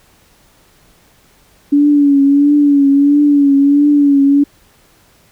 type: tone with vibrato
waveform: sine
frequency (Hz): 284.9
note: C#4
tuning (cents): +48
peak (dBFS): -6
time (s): 1.72-4.44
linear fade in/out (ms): 10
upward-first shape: triangle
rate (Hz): 1.5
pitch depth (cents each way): 55
effects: pink hiss -50 dBFS RMS until 5.31 s